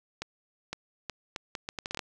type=accelerating click train; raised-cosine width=0.2 ms; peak=-17 dBFS; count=12; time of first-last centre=0.22-1.992 s; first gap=510 ms; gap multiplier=0.72; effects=none